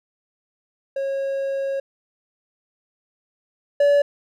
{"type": "tone pair in turn", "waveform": "triangle", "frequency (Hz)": [546, 573.2], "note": ["C#5", "D5"], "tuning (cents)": [-26, -42], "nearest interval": "minor second", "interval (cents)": 84, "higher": "second", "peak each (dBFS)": [-20, -11], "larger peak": "second", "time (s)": [[0.96, 1.8], [3.8, 4.02]], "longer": "first", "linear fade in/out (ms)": 5, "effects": []}